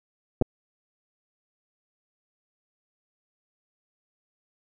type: clicks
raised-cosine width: 2 ms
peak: -9 dBFS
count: 2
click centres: 0.414 / 0.422 s
effects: none